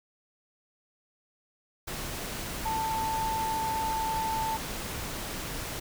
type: tone in noise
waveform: sine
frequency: 887 Hz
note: A5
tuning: 14 cents sharp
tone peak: -28 dBFS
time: 2.65-4.57 s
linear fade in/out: 10 ms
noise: pink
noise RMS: -36 dBFS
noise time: 1.87-5.8 s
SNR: +5 dB
effects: none